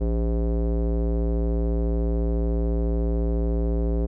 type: tone with low-pass filter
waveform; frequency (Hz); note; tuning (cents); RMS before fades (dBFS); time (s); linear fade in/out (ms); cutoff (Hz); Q
square; 57; A#1; -38; -23; 0-4.07; 20; 460; 2.3
effects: none